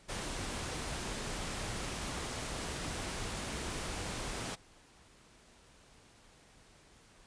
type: noise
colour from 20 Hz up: pink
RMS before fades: -39 dBFS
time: 0.08-4.56 s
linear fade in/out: 20 ms
effects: pink hiss -61 dBFS RMS until 7.26 s + resampled to 22050 Hz